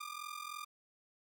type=ring-modulated tone; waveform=sawtooth; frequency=1200 Hz; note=D6; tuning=37 cents sharp; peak=-36 dBFS; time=0-0.65 s; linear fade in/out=10 ms; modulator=21.6 Hz; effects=none